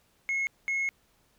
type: tone bursts at uneven times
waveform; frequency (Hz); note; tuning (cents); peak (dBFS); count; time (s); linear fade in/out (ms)
sine; 2172; C#7; -36; -24; 2; 0.29-0.47 / 0.68-0.89; 0
effects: tanh soft clip ceiling -25 dBFS + pink hiss -67 dBFS RMS until 1.38 s